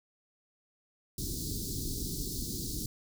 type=band-stop noise; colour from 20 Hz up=pink; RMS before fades=-36 dBFS; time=1.18-2.86 s; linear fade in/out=2 ms; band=390 to 4100 Hz; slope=48 dB/octave; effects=none